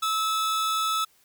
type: tone pair together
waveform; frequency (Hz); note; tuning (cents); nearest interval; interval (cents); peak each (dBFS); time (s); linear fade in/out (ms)
45% pulse; 1300 / 3488; E6 / A7; -24 / -16; octave + perfect fourth; 1708; -24 / -32; 0.02-1.05; 10
effects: white hiss -62 dBFS RMS until 1.24 s